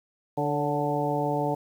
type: harmonic tone with a mistuned harmonic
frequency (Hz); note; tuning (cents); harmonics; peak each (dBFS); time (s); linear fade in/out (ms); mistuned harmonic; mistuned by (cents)
146.83; D3; 0; 1 / 2 / 3 / 4 / 5 / 6; -31 / -31 / -31 / -31 / -31 / -31; 0.37-1.55; 10; 4; -41
effects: 9-bit